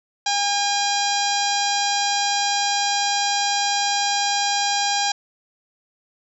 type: harmonic tone with a mistuned harmonic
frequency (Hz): 810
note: G#5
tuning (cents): -43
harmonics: 1 / 2 / 3 / 4 / 5 / 6 / 7 / 8 / 9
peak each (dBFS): -22 / -29 / -31 / -29 / -28 / -28 / -28 / -35 / -32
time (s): 0.26-5.12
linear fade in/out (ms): 5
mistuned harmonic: 5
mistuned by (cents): -24
effects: none